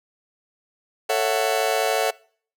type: chord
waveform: 40% pulse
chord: F# minor seventh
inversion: first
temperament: just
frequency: 444 / 555 / 666 / 740 Hz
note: A4 / C#5 / E5 / F#5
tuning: +16 / +2 / +18 / 0 cents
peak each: -24 / -25 / -25 / -24 dBFS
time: 1.09-2.11 s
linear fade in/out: 10 ms
effects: noise-tail reverb RT60 0.5 s tail -23 dB re dry